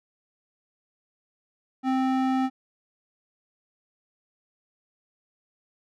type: tone with band-pass filter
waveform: square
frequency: 261.6 Hz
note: C4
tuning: in tune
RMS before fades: -24 dBFS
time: 1.83-2.5 s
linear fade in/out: 50 ms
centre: 580 Hz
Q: 0.77
effects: none